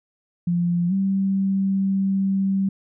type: tone with pitch glide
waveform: sine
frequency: 173.8 to 193.96 Hz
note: F3 to G3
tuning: -8 to -18 cents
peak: -18 dBFS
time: 0.47-2.69 s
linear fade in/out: 5 ms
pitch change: +190 cents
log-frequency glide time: 0.88-0.93 s
effects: none